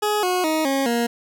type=tone with pitch steps; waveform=20% pulse; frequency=420 / 363.5 / 314.6 / 272.3 / 235.7 Hz; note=G#4 / F#4 / D#4 / C#4 / A#3; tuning=+19 / -31 / +19 / -31 / +19 cents; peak=-14 dBFS; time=0.02-1.07 s; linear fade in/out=10 ms; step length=210 ms; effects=none